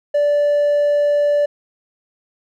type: tone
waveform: triangle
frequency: 583 Hz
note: D5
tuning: 13 cents flat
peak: -10 dBFS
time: 0.14-1.46 s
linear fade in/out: 10 ms
effects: tanh soft clip ceiling -7 dBFS